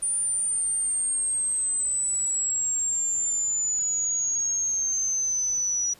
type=exponential sweep; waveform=sine; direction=down; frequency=9350 to 5820 Hz; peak=-23 dBFS; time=0.02-5.94 s; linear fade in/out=10 ms; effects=pink hiss -53 dBFS RMS until 5.99 s + resampled to 32000 Hz